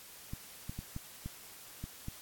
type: clicks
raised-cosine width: 5 ms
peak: -27 dBFS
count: 7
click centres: 0.335 / 0.695 / 0.79 / 0.964 / 1.26 / 1.84 / 2.084 s
effects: white hiss -52 dBFS RMS until 2.21 s + AAC 64 kbps